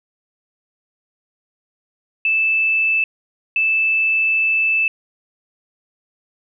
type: tone pair in turn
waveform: sine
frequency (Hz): 2633 / 2633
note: E7 / E7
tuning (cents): -3 / -3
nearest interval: unison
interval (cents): 0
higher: neither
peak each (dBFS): -14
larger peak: neither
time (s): 2.25-3.04 / 3.56-4.88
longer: second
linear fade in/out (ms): 2
effects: none